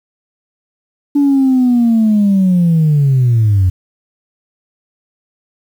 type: linear sweep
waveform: sine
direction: down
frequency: 289.1 to 88.8 Hz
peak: -6 dBFS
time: 1.15-3.7 s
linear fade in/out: 10 ms
effects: tanh soft clip ceiling -5 dBFS + 7-bit